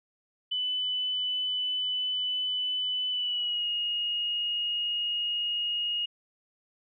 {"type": "tone with pitch glide", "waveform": "sine", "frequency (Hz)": [2999, 2869], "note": ["F#7", "F7"], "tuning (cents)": [23, 46], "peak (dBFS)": -27, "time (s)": [0.51, 6.06], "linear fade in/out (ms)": 10, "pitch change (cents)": -77, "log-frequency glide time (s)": [3.1, 3.68], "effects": []}